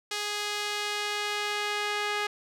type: tone with band-pass filter sweep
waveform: sawtooth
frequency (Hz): 415.3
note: G#4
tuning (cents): 0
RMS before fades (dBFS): -31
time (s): 0.11-2.27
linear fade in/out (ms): 5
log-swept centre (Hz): 4300 to 2200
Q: 0.81
effects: none